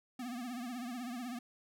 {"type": "tone with vibrato", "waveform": "square", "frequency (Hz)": 244.8, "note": "B3", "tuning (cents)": -15, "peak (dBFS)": -40, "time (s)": [0.19, 1.39], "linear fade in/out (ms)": 5, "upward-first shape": "triangle", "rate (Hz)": 16, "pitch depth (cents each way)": 120, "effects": []}